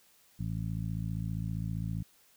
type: harmonic tone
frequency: 55.1 Hz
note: A1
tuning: 3 cents sharp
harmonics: 1 / 2 / 3 / 4 / 5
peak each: -40 / -35 / -36 / -46 / -49 dBFS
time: 0.39-2.03 s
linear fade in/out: 10 ms
effects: white hiss -64 dBFS RMS until 2.36 s